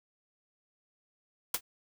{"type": "noise with exponential decay", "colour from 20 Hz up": "white", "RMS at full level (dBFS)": -24, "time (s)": [1.54, 1.61], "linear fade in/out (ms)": 5, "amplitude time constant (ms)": 15, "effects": []}